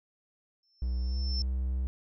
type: tone with exponential growth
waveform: sine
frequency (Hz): 5340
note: E8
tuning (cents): +22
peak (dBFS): -31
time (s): 0.63-1.42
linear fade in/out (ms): 2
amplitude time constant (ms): 170
type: tone with pitch glide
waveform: triangle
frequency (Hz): 61.74 to 64.14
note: B1 to C2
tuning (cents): 0 to -34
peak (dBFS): -26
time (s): 0.82-1.87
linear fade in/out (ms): 0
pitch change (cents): +66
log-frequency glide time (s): 1-1.2
effects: none